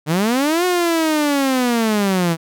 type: linear two-way sweep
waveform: sawtooth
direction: up then down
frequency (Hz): 144 to 365.5 to 160.8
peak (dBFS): -11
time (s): 0.06-2.37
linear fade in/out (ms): 50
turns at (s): 0.65
effects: none